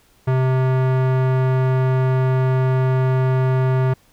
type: tone with low-pass filter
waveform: square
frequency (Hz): 130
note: C3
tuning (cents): -11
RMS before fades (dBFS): -17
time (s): 0.27-3.94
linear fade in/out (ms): 10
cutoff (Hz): 1500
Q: 0.8
effects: pink hiss -56 dBFS RMS until 4.12 s